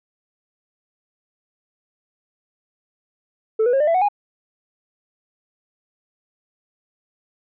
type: tone with pitch steps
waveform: sine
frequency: 440 / 488.2 / 541.7 / 601.1 / 666.9 / 740 / 821.1 Hz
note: A4 / B4 / C#5 / D5 / E5 / F#5 / G#5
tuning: 0 / -20 / -40 / +40 / +20 / 0 / -20 cents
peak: -12 dBFS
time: 3.59-4.087 s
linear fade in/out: 10 ms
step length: 71 ms
effects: tanh soft clip ceiling -13 dBFS